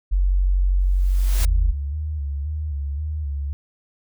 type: tone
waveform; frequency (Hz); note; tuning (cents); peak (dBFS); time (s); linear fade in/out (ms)
sine; 46.25; F#1; 0; -15; 0.11-1.73; 20
type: noise with exponential growth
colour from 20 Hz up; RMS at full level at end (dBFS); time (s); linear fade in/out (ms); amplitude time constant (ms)
white; -27; 0.8-1.45; 1; 140
type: tone with vibrato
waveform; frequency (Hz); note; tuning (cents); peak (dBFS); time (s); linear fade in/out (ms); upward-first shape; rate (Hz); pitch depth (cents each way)
sine; 73.42; D2; 0; -23; 1.4-3.53; 0; square; 1.9; 70
effects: none